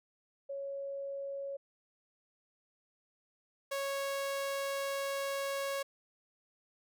sine / sawtooth tone pair in turn, 554.4 / 552.5 Hz, C#5 / C#5, 0 / -6 cents, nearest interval unison, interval 6 cents, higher first, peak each -37 / -30 dBFS, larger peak second, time 0.49-1.57 / 3.71-5.83 s, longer second, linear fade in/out 10 ms, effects none

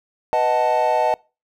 triangle chord, B dominant seventh, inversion none, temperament equal, 493.9 / 622.3 / 740 / 880 Hz, B4 / D#5 / F#5 / A5, 0 / 0 / 0 / 0 cents, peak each -23 / -18 / -20 / -18 dBFS, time 0.33-1.14 s, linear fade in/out 0 ms, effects noise-tail reverb RT60 0.3 s tail -25 dB re dry

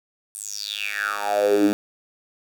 10% pulse tone with high-pass filter sweep, 103 Hz, G#2, 14 cents flat, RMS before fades -23 dBFS, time 0.35-1.73 s, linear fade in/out 0 ms, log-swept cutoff 9500 to 240 Hz, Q 7.6, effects 8-bit

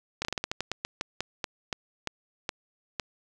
slowing click train, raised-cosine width 0.2 ms, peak -12 dBFS, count 17, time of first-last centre 0.22-2.998 s, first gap 29 ms, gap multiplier 1.21, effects none

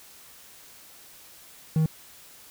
triangle tone, 157.9 Hz, D#3, 26 cents sharp, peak -17 dBFS, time 1.76-1.86 s, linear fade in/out 2 ms, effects white hiss -50 dBFS RMS until 2.5 s

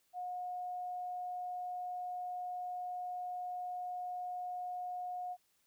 sine tone, 722 Hz, F#5, 43 cents flat, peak -38 dBFS, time 0.13-5.37 s, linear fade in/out 50 ms, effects white hiss -75 dBFS RMS until 5.66 s

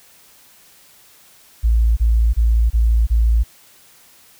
sine tone bursts, 56.5 Hz, A1, 47 cents sharp, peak -11 dBFS, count 5, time 1.63-3.438 s, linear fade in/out 20 ms, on 340 ms, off 27 ms, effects white hiss -49 dBFS RMS until 4.39 s

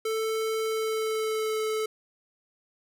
square tone with pitch glide, 441.8 to 435 Hz, A4 to A4, +7 to -20 cents, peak -27 dBFS, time 0.05-1.86 s, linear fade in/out 5 ms, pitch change -27 cents, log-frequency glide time 0.64-1.6 s, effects none

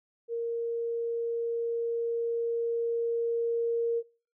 sine tone with level ramp, 465.4 Hz, A#4, 3 cents flat, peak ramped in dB -29 to -25 dBFS, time 0.28-4.03 s, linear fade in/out 50 ms, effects noise-tail reverb RT60 0.4 s tail -23 dB re dry

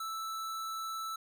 square tone, 1318.5 Hz, E6, in tune, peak -37 dBFS, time 0-1.16 s, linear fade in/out 5 ms, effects none

